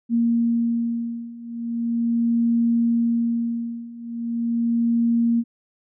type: beating tone pair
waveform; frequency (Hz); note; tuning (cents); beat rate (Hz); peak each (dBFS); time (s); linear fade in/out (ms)
sine; 233.1 / 233.49; A#3 / A#3; 0 / +3; 0.39; -23 / -21; 0.09-5.44; 50
effects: none